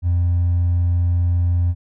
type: tone with hard clipping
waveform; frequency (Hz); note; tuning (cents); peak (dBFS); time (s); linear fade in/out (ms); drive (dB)
triangle; 87.31; F2; 0; -14; 0.02-1.75; 50; 2
effects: none